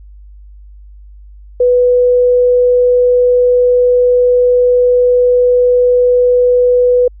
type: tone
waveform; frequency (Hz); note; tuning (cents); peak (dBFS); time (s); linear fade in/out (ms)
sine; 493.9; B4; 0; -6; 1.6-7.08; 5
effects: added 50 Hz sine -33 dBFS peak until 7.2 s